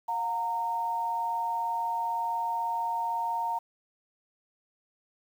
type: tone pair together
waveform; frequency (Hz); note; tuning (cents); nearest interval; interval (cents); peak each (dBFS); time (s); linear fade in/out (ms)
sine; 714.8 / 921; F5 / A#5; +40 / -21; major third; 439; -35 / -28; 0.08-3.59; 10
effects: 9-bit